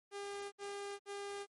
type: tone bursts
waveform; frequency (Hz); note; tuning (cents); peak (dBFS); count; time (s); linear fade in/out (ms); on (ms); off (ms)
sawtooth; 402.4; G4; +45; -38; 3; 0.11-1.466; 50; 410; 63
effects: MP3 48 kbps